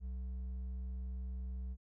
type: tone with hard clipping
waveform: sine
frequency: 63 Hz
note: B1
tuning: 35 cents sharp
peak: -40 dBFS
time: 0-1.77 s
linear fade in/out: 50 ms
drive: 4 dB
effects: none